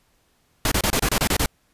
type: noise bursts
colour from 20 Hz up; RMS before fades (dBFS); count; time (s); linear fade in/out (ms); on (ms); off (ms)
pink; -20; 9; 0.65-1.46; 2; 66; 27
effects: pink hiss -64 dBFS RMS until 1.73 s + resampled to 32000 Hz